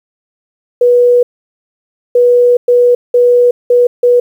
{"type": "tone bursts at uneven times", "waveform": "sine", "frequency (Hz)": 487.6, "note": "B4", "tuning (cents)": -22, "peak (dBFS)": -4, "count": 6, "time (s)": [[0.81, 1.23], [2.15, 2.57], [2.68, 2.95], [3.14, 3.51], [3.7, 3.87], [4.03, 4.2]], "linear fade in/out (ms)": 5, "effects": ["7-bit"]}